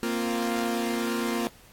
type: chord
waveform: sawtooth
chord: Bb suspended second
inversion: none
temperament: equal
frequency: 233.1 / 261.6 / 349.2 Hz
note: Bb3 / C4 / F4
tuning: 0 / 0 / 0 cents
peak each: -24 / -30 / -27 dBFS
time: 0.03-1.47 s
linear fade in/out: 0 ms
effects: pink hiss -54 dBFS RMS until 1.72 s + AAC 64 kbps